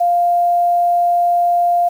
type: tone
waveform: sine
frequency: 698.5 Hz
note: F5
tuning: in tune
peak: -11 dBFS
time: 0-1.89 s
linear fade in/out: 10 ms
effects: 7-bit